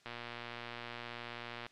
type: click train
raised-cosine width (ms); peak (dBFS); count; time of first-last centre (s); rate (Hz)
0.3; -27; 192; 0.06-1.665; 119
effects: white hiss -65 dBFS RMS until 1.71 s + low-pass 5000 Hz 12 dB/octave